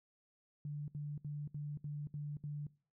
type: tone bursts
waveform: sine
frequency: 146.83 Hz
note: D3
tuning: in tune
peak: -39 dBFS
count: 7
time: 0.65-2.668 s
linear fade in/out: 2 ms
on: 230 ms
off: 68 ms
effects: noise-tail reverb RT60 0.4 s tail -21 dB re dry